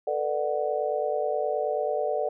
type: chord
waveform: sine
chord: B minor seventh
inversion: third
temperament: just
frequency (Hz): 444.5 / 493.9 / 592.7 / 740.8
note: A4 / B4 / D5 / F#5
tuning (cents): +18 / 0 / +16 / +2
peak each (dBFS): -30 / -32 / -28 / -31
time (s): 0.07-2.29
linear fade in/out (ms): 5
effects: none